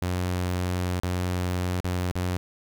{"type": "tone with dropouts", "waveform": "sawtooth", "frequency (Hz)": 90.2, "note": "F#2", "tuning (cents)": -44, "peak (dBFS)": -21, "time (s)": [0.02, 2.37], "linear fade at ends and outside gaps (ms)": 0, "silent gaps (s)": [[0.999, 1.034], [1.803, 1.845], [2.114, 2.155]], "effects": []}